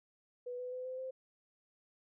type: tone with pitch steps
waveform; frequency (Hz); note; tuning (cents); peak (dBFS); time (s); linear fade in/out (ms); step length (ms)
sine; 492.6 / 499.5 / 506.4 / 513.5 / 520.7; B4 / B4 / B4 / C5 / C5; -5 / +20 / +43 / -33 / -8; -39; 0.46-1.11; 10; 130
effects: none